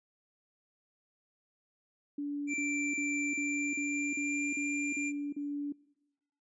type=tone bursts; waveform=sine; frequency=288.4 Hz; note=D4; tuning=31 cents flat; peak=-33 dBFS; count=9; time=2.18-5.724 s; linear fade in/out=5 ms; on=360 ms; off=38 ms
type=tone with pitch glide; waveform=square; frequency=2349 to 2383 Hz; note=D7 to D7; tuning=0 to +25 cents; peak=-34 dBFS; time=2.47-5.13 s; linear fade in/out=50 ms; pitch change=+25 cents; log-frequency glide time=3.24-4.53 s
effects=noise-tail reverb RT60 1.0 s tail -23 dB re dry + resampled to 22050 Hz